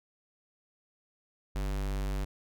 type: tone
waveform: square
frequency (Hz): 49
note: G1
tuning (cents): 0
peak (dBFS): -31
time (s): 1.55-2.25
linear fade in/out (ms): 10
effects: none